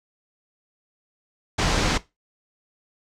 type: low-pass noise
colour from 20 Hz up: pink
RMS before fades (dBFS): -22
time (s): 1.58-1.98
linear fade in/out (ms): 10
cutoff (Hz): 6700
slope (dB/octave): 24
effects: noise-tail reverb RT60 0.2 s tail -17 dB re dry